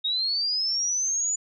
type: linear sweep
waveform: sine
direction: up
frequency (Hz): 3717 to 7000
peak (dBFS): -23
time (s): 0.04-1.36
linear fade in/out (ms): 10
effects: none